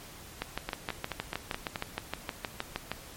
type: two click trains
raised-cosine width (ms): 0.3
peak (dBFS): -15 / -16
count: 17 / 6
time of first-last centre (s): 0.42-2.916 / 0.69-1.758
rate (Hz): 6.41 / 4.68
effects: pink hiss -48 dBFS RMS until 3.16 s + MP3 64 kbps